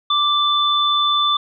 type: tone pair together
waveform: sine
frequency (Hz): 1174.7 / 3520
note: D6 / A7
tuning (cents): 0 / 0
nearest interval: octave + perfect fifth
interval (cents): 1900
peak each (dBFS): -17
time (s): 0.1-1.37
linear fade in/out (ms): 5
effects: none